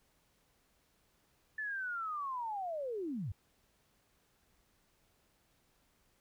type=linear sweep; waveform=sine; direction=down; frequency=1760 to 79.7 Hz; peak=-36 dBFS; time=1.58-3.32 s; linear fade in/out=5 ms; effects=pink hiss -73 dBFS RMS until 6.2 s